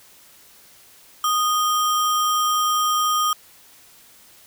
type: tone with sample-and-hold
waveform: sine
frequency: 1237 Hz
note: D#6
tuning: 10 cents flat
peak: -17 dBFS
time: 1.24-3.33 s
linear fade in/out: 2 ms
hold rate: 4410 Hz
effects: white hiss -50 dBFS RMS until 4.46 s